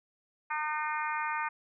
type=harmonic tone; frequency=304.4 Hz; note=D#4; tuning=38 cents flat; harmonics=3 / 4 / 5 / 6 / 7 / 8; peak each=-34 / -36 / -38 / -40 / -41 / -42 dBFS; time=0.5-1.49 s; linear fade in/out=10 ms; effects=none